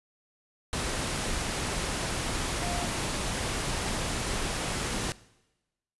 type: tone in noise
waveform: sine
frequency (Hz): 703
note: F5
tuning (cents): +11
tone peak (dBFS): -36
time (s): 2.62-2.86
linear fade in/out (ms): 0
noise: pink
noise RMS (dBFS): -31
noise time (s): 0.73-5.12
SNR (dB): -8
effects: noise-tail reverb RT60 1.0 s tail -20 dB re dry + resampled to 24000 Hz